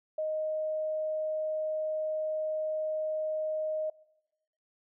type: tone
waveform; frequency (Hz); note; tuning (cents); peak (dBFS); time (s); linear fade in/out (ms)
sine; 622.3; D#5; 0; -29; 0.18-3.9; 5
effects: noise-tail reverb RT60 1.0 s tail -23 dB re dry